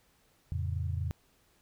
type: chord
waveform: sine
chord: F augmented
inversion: none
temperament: equal with one note detuned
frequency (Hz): 86.15 / 110 / 138.59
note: F2 / A2 / C#3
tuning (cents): -23 / 0 / 0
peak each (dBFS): -32 / -37 / -38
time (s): 0.52-1.11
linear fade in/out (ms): 0
effects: pink hiss -68 dBFS RMS until 1.61 s